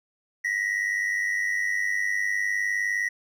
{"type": "tone pair together", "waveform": "triangle", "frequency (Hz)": [1875, 1974.7], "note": ["A#6", "B6"], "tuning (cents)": [10, -1], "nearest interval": "minor second", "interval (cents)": 89, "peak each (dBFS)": -25, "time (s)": [0.44, 3.09], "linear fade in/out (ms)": 10, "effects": []}